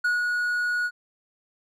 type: tone with ADSR envelope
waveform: triangle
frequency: 1456 Hz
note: F#6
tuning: 28 cents flat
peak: -18 dBFS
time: 0.04-0.91 s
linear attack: 9 ms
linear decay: 160 ms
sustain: -3 dB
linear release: 54 ms
effects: none